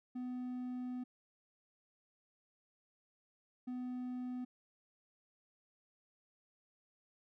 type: tone bursts at uneven times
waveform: triangle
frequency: 250 Hz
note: B3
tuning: 21 cents sharp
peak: -37 dBFS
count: 2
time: 0.15-1.04 / 3.67-4.45 s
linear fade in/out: 10 ms
effects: none